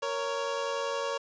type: tone pair together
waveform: 25% pulse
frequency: 465.1 / 556 Hz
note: A#4 / C#5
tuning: -4 / +5 cents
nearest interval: minor third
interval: 309 cents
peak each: -30 / -28 dBFS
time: 0.02-1.18 s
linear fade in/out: 10 ms
effects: resampled to 16000 Hz + 9-bit